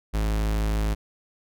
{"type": "tone", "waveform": "45% pulse", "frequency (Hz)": 53.2, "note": "G#1", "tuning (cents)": 42, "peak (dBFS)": -22, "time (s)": [0.13, 0.95], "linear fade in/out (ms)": 20, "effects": []}